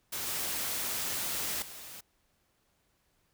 white noise with level steps, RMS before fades -36 / -34 / -46 dBFS, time 0.12-2.01 s, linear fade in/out 10 ms, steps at 0.27 / 1.62 s, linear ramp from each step 2 ms, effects pink hiss -73 dBFS RMS until 3.33 s

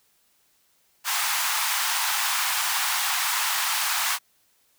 pink high-pass noise, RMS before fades -25 dBFS, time 1.04-4.19 s, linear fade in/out 50 ms, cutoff 820 Hz, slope 48 dB/octave, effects white hiss -65 dBFS RMS until 4.78 s

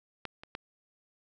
clicks, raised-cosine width 0.3 ms, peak -20 / -29 / -21 dBFS, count 3, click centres 0.253 / 0.435 / 0.551 s, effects none

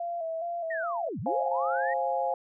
sine tone with vibrato, 670 Hz, E5, 28 cents sharp, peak -30 dBFS, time 0-1.09 s, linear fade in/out 5 ms, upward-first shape square, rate 2.4 Hz, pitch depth 47 cents each way
sine linear two-way sweep, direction down then up, 1926 to 90.2 to 1926 Hz, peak -32 dBFS, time 0.7-1.94 s, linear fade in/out 10 ms, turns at 1.2 s
sine chord, F minor, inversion second, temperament equal with one note detuned, 530.6 / 698.5 / 830.6 Hz, C5 / F5 / Ab5, +24 / 0 / 0 cents, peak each -30 dBFS, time 1.26-2.34 s, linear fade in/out 2 ms
effects none

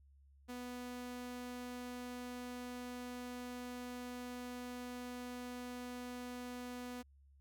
sawtooth tone, 246.9 Hz, B3, in tune, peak -40 dBFS, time 0.48-7.03 s, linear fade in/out 20 ms, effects added 69 Hz sine -62 dBFS peak until 7.4 s

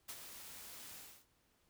white noise with ADSR envelope, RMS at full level -45 dBFS, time 0.08-1.26 s, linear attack 16 ms, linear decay 50 ms, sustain -7 dB, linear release 290 ms, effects pink hiss -75 dBFS RMS until 1.69 s

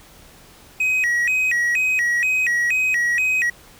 triangle tone with vibrato, 2196 Hz, C#7, 17 cents flat, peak -15 dBFS, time 0.8-3.5 s, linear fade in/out 5 ms, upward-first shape square, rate 2.1 Hz, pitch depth 240 cents each way, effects pink hiss -47 dBFS RMS until 3.79 s

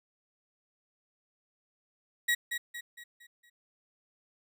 35% pulse tone with echo, 1908 Hz, A#6, 40 cents sharp, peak -23 dBFS, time 2.28-2.35 s, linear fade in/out 10 ms, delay 230 ms, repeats 5, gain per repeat -7 dB, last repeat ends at 3.5 s, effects none

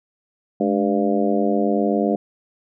harmonic tone with a mistuned harmonic, 99.4 Hz, G2, 25 cents sharp, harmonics 2 / 3 / 4 / 5 / 6 / 7, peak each -21 / -23 / -24 / -25 / -26 / -26 dBFS, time 0.6-2.16 s, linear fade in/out 5 ms, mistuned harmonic 2, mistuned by +97 cents, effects none

